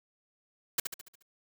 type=noise with echo; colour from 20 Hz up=white; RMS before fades=-27 dBFS; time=0.78-0.8 s; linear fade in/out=5 ms; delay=71 ms; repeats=6; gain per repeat=-6 dB; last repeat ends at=1.226 s; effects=none